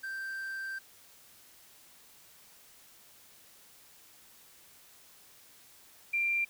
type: tone pair in turn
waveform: triangle / sine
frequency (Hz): 1568 / 2374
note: G6 / D7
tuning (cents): 0 / +18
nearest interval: perfect fifth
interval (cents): 718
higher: second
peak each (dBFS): -34 / -27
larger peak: second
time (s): 0.03-0.79 / 6.13-6.45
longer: first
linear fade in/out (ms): 10
effects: white hiss -58 dBFS RMS until 6.49 s